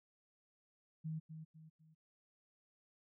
sine tone with echo, 158.2 Hz, D#3, 29 cents sharp, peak -39 dBFS, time 1.04-1.2 s, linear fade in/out 20 ms, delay 250 ms, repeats 3, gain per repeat -8 dB, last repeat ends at 1.95 s, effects none

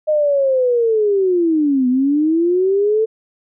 sine linear two-way sweep, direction down then up, 620 to 246.9 to 447.1 Hz, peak -12 dBFS, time 0.07-3.06 s, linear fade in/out 20 ms, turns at 1.88 s, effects none

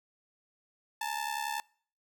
sawtooth ring-modulated tone, 880 Hz, A5, in tune, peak -26 dBFS, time 1.01-1.6 s, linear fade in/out 0 ms, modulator 35.4 Hz, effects noise-tail reverb RT60 0.5 s tail -25 dB re dry

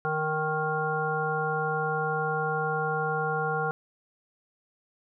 harmonic tone, 155.56 Hz, D#3, in tune, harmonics 1 / 3 / 5 / 7 / 9, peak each -33 / -31 / -31 / -35 / -31 dBFS, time 0.05-3.71 s, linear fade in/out 0 ms, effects none

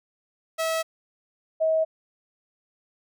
sawtooth / sine tone pair in turn, 648 / 638.7 Hz, E5 / D#5, -30 / +45 cents, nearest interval unison, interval 25 cents, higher first, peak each -20 / -19 dBFS, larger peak second, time 0.58-0.83 / 1.6-1.85 s, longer neither, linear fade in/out 20 ms, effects none

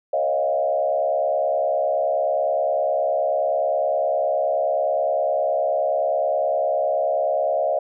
sine tone with frequency modulation, 622.3 Hz, D#5, in tune, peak -18 dBFS, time 0.13-7.79 s, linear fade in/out 5 ms, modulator 69.6 Hz, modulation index 1.3, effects none

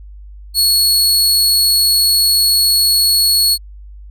sawtooth tone, 4359 Hz, C#8, 30 cents flat, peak -7 dBFS, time 0.54-3.58 s, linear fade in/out 50 ms, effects added 50 Hz sine -32 dBFS peak until 4.1 s

